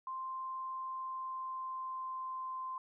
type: tone with pitch glide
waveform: sine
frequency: 1046.5 to 1039.3 Hz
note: C6 to C6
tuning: 0 to -12 cents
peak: -38 dBFS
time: 0.07-2.78 s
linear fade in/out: 2 ms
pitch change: -12 cents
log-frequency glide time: 0.83-2.63 s
effects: none